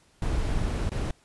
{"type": "noise with dropouts", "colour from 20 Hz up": "brown", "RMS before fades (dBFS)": -27, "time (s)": [0.22, 1.11], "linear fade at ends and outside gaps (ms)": 2, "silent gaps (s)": [0.894, 0.917], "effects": ["pink hiss -62 dBFS RMS until 1.24 s", "resampled to 24000 Hz"]}